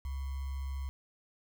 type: tone with sample-and-hold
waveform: sine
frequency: 67.8 Hz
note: C#2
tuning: 38 cents flat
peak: -34 dBFS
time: 0.05-0.89 s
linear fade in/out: 0 ms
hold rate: 1050 Hz
effects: none